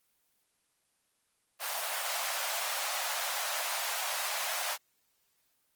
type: high-pass noise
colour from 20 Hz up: pink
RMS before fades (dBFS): -34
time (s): 1.59-4.78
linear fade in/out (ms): 50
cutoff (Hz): 600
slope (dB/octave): 48
effects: white hiss -74 dBFS RMS until 5.75 s + Opus 24 kbps